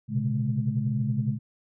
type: tone cluster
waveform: sine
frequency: 117.6 / 129.2 / 139.1 / 211.6 Hz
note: A#2 / C3 / C#3 / G#3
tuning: +16 / -21 / +6 / +33 cents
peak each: -29 dBFS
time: 0.08-1.39 s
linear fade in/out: 50 ms
effects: tanh soft clip ceiling -13 dBFS